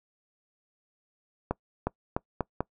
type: accelerating click train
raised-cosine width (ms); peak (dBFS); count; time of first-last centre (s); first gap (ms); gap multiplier
1; -13; 5; 1.51-2.606; 360; 0.82
effects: noise-tail reverb RT60 0.1 s tail -24 dB re dry